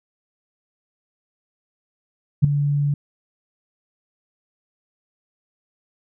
sine tone with ADSR envelope, 144 Hz, D3, 34 cents flat, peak -6 dBFS, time 2.42-2.94 s, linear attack 23 ms, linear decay 6 ms, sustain -11 dB, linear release 3 ms, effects none

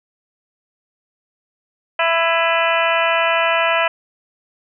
harmonic tone with a mistuned harmonic, 331.9 Hz, E4, 12 cents sharp, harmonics 2 / 3 / 4 / 5 / 6 / 7 / 8 / 9, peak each -19 / -21 / -22 / -23 / -24 / -24 / -25 / -26 dBFS, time 1.99-3.88 s, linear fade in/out 5 ms, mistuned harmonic 7, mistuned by +78 cents, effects none

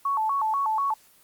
sine tone with vibrato, 986 Hz, B5, 3 cents flat, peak -22 dBFS, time 0.05-0.94 s, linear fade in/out 5 ms, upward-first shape square, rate 4.1 Hz, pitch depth 210 cents each way, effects white hiss -57 dBFS RMS until 1.23 s + Opus 32 kbps

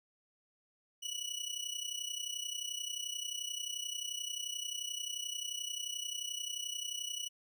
25% pulse tone with amplitude modulation, 2940 Hz, F#7, 12 cents flat, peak -31 dBFS, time 1.02-7.29 s, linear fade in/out 20 ms, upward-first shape sine, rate 31.4 Hz, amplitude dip 75%, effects none

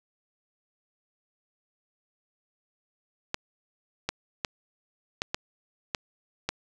clicks, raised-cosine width 0.2 ms, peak -10 dBFS, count 7, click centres 3.344 / 4.09 / 4.448 / 5.219 / 5.345 / 5.948 / 6.49 s, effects none

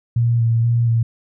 sine tone with vibrato, 116.54 Hz, A#2, in tune, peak -13 dBFS, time 0.16-1.03 s, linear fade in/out 5 ms, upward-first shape square, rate 2.1 Hz, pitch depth 20 cents each way, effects none

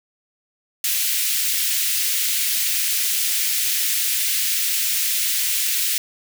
white high-pass noise, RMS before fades -21 dBFS, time 0.84-5.98 s, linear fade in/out 2 ms, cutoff 2000 Hz, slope 24 dB/octave, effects none

